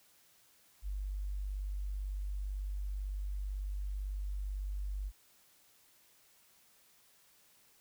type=tone; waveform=sine; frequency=49 Hz; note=G1; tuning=in tune; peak=-35 dBFS; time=0.82-5.12 s; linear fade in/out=50 ms; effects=white hiss -66 dBFS RMS until 7.8 s